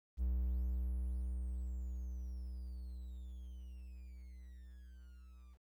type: tone with level ramp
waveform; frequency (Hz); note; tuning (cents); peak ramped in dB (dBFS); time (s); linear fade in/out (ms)
triangle; 61.9; B1; +5; -30 to -53; 0.17-5.58; 50
effects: 12-bit